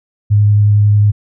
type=tone with vibrato; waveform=sine; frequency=103.83 Hz; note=G#2; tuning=in tune; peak=-6 dBFS; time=0.3-1.12 s; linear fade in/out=20 ms; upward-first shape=triangle; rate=11 Hz; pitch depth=12 cents each way; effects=none